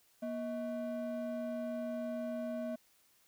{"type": "ring-modulated tone", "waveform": "triangle", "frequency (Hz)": 436.8, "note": "A4", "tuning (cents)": -13, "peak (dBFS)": -31, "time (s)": [0.22, 2.76], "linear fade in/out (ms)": 10, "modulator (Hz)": 198, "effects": ["white hiss -69 dBFS RMS until 3.27 s"]}